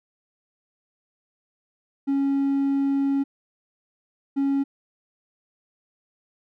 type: tone pair in turn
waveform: triangle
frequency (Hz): 276.3 / 276.3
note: C#4 / C#4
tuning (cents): -6 / -6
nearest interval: unison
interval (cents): 0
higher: neither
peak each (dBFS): -17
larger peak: neither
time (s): 2.07-3.24 / 4.36-4.64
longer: first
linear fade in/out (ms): 20
effects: tanh soft clip ceiling -13 dBFS